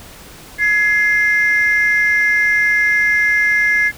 sine tone pair together, 1685.9 / 2093 Hz, G#6 / C7, +26 / 0 cents, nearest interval major third, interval 374 cents, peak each -13 dBFS, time 0.58-3.92 s, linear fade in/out 50 ms, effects tanh soft clip ceiling -6 dBFS + pink hiss -38 dBFS RMS until 3.97 s

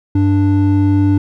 triangle tone pair together, 98 / 293.7 Hz, G2 / D4, 0 / 0 cents, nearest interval octave + perfect fifth, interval 1900 cents, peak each -10 dBFS, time 0.15-1.18 s, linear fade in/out 5 ms, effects none

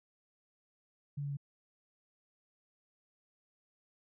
sine tone with pitch steps, 143.3 / 142.23 / 141.16 Hz, D3 / C#3 / C#3, -42 / +45 / +32 cents, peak -35 dBFS, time 1.17-1.371 s, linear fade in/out 10 ms, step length 67 ms, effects none

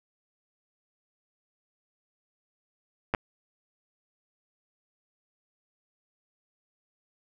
clicks, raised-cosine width 0.5 ms, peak -11 dBFS, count 2, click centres 3.139 / 3.148 s, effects none

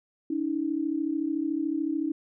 sine tone pair together, 286.8 / 320.5 Hz, D4 / E4, -41 / -49 cents, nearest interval major second, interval 192 cents, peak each -29 / -28 dBFS, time 0.3-2.12 s, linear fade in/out 5 ms, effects none

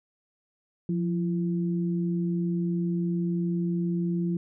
sine tone pair together, 175 / 337.9 Hz, F3 / E4, +4 / +43 cents, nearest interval major seventh, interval 1139 cents, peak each -25 / -32 dBFS, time 0.89-4.37 s, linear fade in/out 2 ms, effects none

